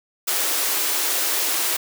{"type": "high-pass noise", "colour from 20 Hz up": "white", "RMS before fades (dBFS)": -22, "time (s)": [0.27, 1.77], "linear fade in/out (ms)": 10, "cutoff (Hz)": 280, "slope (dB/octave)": 96, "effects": []}